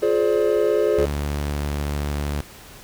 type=chord; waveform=triangle; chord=D half-diminished seventh; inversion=first; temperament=just; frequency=352.4 / 422.9 / 528.6 / 587.3 Hz; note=F4 / Ab4 / C5 / D5; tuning=+16 / +31 / +18 / 0 cents; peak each=-22 / -17 / -22 / -22 dBFS; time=0.02-1.06 s; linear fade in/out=10 ms
type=tone; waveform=sawtooth; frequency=72.7 Hz; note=D2; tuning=17 cents flat; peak=-19 dBFS; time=0.98-2.41 s; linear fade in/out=0 ms
effects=pink hiss -43 dBFS RMS until 2.83 s